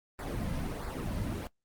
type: noise with flanger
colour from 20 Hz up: brown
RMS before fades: -35 dBFS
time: 0.19-1.47 s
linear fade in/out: 0 ms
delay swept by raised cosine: 0.32 to 2.72 ms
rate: 1.5 Hz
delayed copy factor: -0.7
effects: noise-tail reverb RT60 0.1 s tail -19 dB re dry + Opus 32 kbps